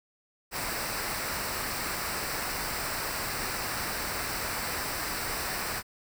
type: noise with comb filter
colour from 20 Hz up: pink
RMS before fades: -33 dBFS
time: 0.51-5.83 s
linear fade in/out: 50 ms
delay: 0.3 ms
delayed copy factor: -0.6
effects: none